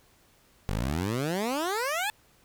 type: exponential sweep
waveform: 15% pulse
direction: up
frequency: 46.25 to 879 Hz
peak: -21 dBFS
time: 0.69-2.1 s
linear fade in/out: 0 ms
effects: pink hiss -62 dBFS RMS until 2.44 s